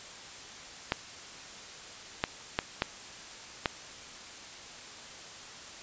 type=clicks; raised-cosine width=0.3 ms; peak=-10 dBFS; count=5; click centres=0.921 / 2.239 / 2.589 / 2.821 / 3.658 s; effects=white hiss -46 dBFS RMS until 5.82 s + resampled to 16000 Hz